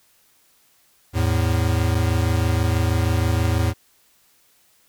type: tone pair together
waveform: square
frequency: 82.41 / 108.66 Hz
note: E2 / A2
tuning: 0 / -21 cents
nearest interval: perfect fourth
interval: 479 cents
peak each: -21 dBFS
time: 1.13-3.74 s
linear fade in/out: 50 ms
effects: white hiss -59 dBFS RMS until 4.88 s